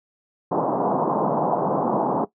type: band-pass noise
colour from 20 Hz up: white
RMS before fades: -22 dBFS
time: 0.51-2.25 s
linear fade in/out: 10 ms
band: 140 to 1000 Hz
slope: 48 dB/octave
effects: noise-tail reverb RT60 0.1 s tail -17 dB re dry